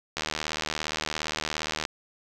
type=click train; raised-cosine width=0.2 ms; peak=-11 dBFS; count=131; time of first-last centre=0.17-1.852 s; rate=77.3 Hz; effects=none